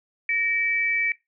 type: tone pair together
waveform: sine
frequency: 1864.4 / 2305 Hz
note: A#6 / D7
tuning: 0 / -33 cents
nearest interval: major third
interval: 367 cents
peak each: -28 / -22 dBFS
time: 0.29-1.12 s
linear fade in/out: 2 ms
effects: noise-tail reverb RT60 0.2 s tail -19 dB re dry